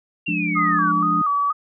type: linear sweep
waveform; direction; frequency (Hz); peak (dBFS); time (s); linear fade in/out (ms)
sine; down; 2794 to 1396.9; -23; 0.26-0.92; 10
type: chord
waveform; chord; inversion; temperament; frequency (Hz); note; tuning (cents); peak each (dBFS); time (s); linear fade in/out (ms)
sine; D diminished; first; equal; 174.61 / 207.7 / 293.7; F3 / Ab3 / D4; 0 / 0 / 0; -25 / -28 / -25; 0.28-1.22; 5
type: tone with vibrato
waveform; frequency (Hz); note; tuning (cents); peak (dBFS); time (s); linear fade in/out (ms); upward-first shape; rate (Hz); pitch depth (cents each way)
sine; 1192; D6; +25; -17; 0.55-1.53; 20; square; 2.1; 73
effects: none